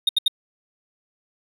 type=tone bursts; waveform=triangle; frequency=3700 Hz; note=A#7; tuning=14 cents flat; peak=-13 dBFS; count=3; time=0.07-0.281 s; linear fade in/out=5 ms; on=21 ms; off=74 ms; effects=none